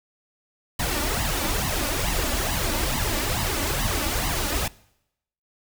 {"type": "noise with flanger", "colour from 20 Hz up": "pink", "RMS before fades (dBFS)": -25, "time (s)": [0.79, 4.68], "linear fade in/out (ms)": 5, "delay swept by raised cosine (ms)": [1, 3.5], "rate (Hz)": 2.3, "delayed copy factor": 0.75, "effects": ["noise-tail reverb RT60 0.8 s tail -22 dB re dry"]}